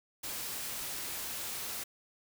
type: noise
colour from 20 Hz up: white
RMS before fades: -39 dBFS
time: 0.23-1.84 s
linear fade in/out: 10 ms
effects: none